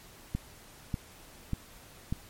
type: click train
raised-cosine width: 5 ms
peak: -18 dBFS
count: 4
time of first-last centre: 0.35-2.125 s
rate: 1.69 Hz
effects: pink hiss -53 dBFS RMS until 2.29 s + MP3 64 kbps